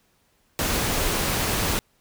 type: noise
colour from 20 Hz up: pink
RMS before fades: -24 dBFS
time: 0.59-1.79 s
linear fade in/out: 0 ms
effects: pink hiss -65 dBFS RMS until 2 s